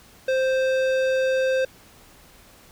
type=tone with tanh clipping; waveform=sine; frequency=523.3 Hz; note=C5; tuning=in tune; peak=-21 dBFS; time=0.28-1.65 s; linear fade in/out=5 ms; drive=16 dB; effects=pink hiss -51 dBFS RMS until 2.71 s